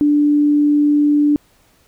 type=tone; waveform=sine; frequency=293.7 Hz; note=D4; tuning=in tune; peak=-10 dBFS; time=0.01-1.36 s; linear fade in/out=0 ms; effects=pink hiss -55 dBFS RMS until 1.87 s